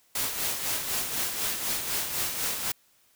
white noise with tremolo, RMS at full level -28 dBFS, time 0.15-2.72 s, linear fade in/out 5 ms, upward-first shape sine, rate 4 Hz, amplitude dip 50%, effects white hiss -64 dBFS RMS until 3.15 s

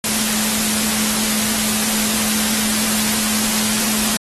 sine tone in noise, 216.1 Hz, A3, 31 cents flat, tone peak -24 dBFS, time 0.04-4.17 s, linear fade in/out 2 ms, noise white, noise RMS -19 dBFS, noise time 0.04-4.17 s, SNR -8 dB, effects AAC 32 kbps

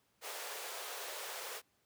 pink high-pass noise, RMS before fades -44 dBFS, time 0.21-1.62 s, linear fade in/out 50 ms, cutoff 420 Hz, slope 48 dB/octave, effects pink hiss -75 dBFS RMS until 1.85 s + high-pass 100 Hz 12 dB/octave

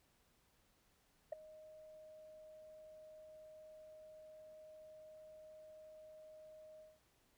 sine tone with ADSR envelope, 622.3 Hz, D#5, in tune, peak -34 dBFS, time 1.32-7 s, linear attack 7 ms, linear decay 8 ms, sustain -21 dB, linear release 200 ms, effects tanh soft clip ceiling -34 dBFS + pink hiss -75 dBFS RMS until 7.37 s

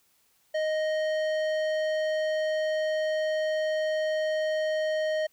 sine tone with tanh clipping, 622.3 Hz, D#5, in tune, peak -27 dBFS, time 0.54-5.27 s, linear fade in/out 10 ms, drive 14 dB, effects white hiss -67 dBFS RMS until 5.32 s

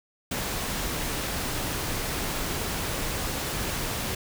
pink noise, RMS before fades -30 dBFS, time 0.31-4.15 s, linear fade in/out 5 ms, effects none

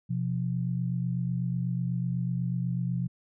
sine tone pair together, 126.52 / 174.61 Hz, B2 / F3, +42 / 0 cents, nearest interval tritone, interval 558 cents, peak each -29 / -30 dBFS, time 0.09-3.08 s, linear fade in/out 20 ms, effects none

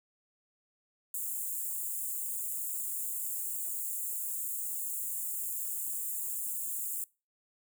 white high-pass noise, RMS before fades -36 dBFS, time 1.14-7.04 s, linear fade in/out 2 ms, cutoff 7000 Hz, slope 96 dB/octave, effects noise-tail reverb RT60 0.3 s tail -24 dB re dry

